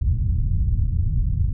white low-pass noise, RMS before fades -20 dBFS, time 0.01-1.53 s, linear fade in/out 5 ms, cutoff 110 Hz, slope 24 dB/octave, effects none

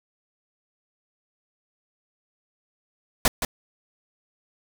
pink noise with echo, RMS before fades -18 dBFS, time 3.25-3.28 s, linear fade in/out 2 ms, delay 170 ms, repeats 1, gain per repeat -8 dB, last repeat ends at 3.45 s, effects none

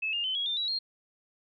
sine tone with pitch steps, 2600 / 2819 / 3056 / 3314 / 3593 / 3896 / 4224 Hz, E7 / F7 / G7 / G#7 / A7 / B7 / C8, -24 / +16 / -45 / -4 / +36 / -24 / +16 cents, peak -28 dBFS, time 0.02-0.79 s, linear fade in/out 10 ms, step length 110 ms, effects none

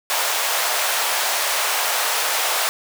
pink high-pass noise, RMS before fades -21 dBFS, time 0.1-2.69 s, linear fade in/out 0 ms, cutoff 620 Hz, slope 24 dB/octave, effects none

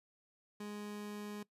30% pulse tone, 207.7 Hz, G#3, in tune, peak -40 dBFS, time 0.6-1.43 s, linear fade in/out 5 ms, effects noise-tail reverb RT60 0.1 s tail -20 dB re dry + resampled to 32000 Hz

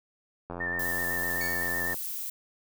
click train, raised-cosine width 1 ms, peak -23 dBFS, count 127, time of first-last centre 0.5-1.943 s, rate 87.3 Hz
sine tone with vibrato, 1794 Hz, A6, 33 cents sharp, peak -29 dBFS, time 0.6-1.94 s, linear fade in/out 10 ms, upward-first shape square, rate 7.9 Hz, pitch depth 23 cents each way
violet noise, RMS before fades -35 dBFS, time 0.79-2.3 s, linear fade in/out 5 ms
20% pulse tone with exponential decay, 2235 Hz, C#7, 14 cents sharp, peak -30 dBFS, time 1.41-1.97 s, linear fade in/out 0 ms, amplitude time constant 120 ms
effects none

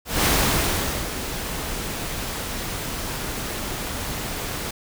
pink noise with ADSR envelope, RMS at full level -18 dBFS, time 0.05-4.71 s, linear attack 200 ms, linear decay 800 ms, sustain -11 dB, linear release 6 ms, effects none

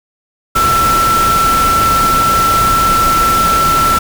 sine tone in noise, 1338 Hz, E6, 25 cents sharp, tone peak -9 dBFS, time 0.55-3.99 s, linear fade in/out 10 ms, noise pink, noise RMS -17 dBFS, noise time 0.55-3.99 s, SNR +5 dB, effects none

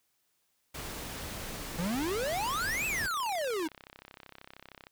pink noise, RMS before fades -40 dBFS, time 0.74-3.07 s, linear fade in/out 10 ms
square exponential two-way sweep, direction up then down, 159.9 to 2683 to 298.7 Hz, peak -31 dBFS, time 1.78-3.68 s, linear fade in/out 10 ms, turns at 2.86 s
click train, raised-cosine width 0.3 ms, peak -31 dBFS, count 96, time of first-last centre 1.99-4.869 s, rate 33 Hz
effects white hiss -75 dBFS RMS until 4.91 s

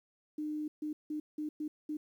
sine tone bursts at uneven times, 303.3 Hz, D#4, 44 cents flat, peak -34 dBFS, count 6, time 0.38-0.68 / 0.82-0.93 / 1.1-1.2 / 1.38-1.49 / 1.6-1.68 / 1.89-1.97 s, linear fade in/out 5 ms, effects 11-bit

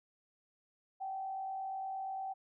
sine tone with frequency modulation, 770 Hz, G5, 31 cents flat, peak -37 dBFS, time 1-2.34 s, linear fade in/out 20 ms, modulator 48.6 Hz, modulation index 0.38, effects none

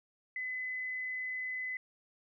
sine tone, 2018 Hz, B6, 37 cents sharp, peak -35 dBFS, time 0.36-1.77 s, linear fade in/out 2 ms, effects none

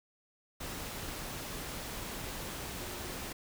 sine tone in noise, 358.3 Hz, F4, 44 cents sharp, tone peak -49 dBFS, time 2.8-3.15 s, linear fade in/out 10 ms, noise pink, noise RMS -41 dBFS, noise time 0.6-3.33 s, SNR -11 dB, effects none

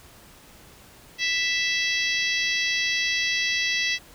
harmonic tone, 659.3 Hz, E5, in tune, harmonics 3 / 4 / 5 / 6 / 7 / 8 / 9, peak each -26 / -28 / -30 / -32 / -33 / -34 / -35 dBFS, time 1.18-3.99 s, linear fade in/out 50 ms, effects pink hiss -50 dBFS RMS until 4.14 s

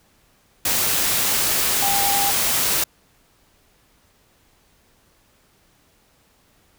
sine tone in noise, 800 Hz, G5, 35 cents sharp, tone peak -22 dBFS, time 1.82-2.31 s, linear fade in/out 5 ms, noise white, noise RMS -20 dBFS, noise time 0.65-2.84 s, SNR -5 dB, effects pink hiss -59 dBFS RMS until 6.78 s

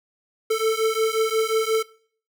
square beating tone pair, 440 / 445.6 Hz, A4 / A4, 0 / +22 cents, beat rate 5.6 Hz, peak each -23 dBFS, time 0.5-1.83 s, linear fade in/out 10 ms, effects noise-tail reverb RT60 0.5 s tail -21 dB re dry

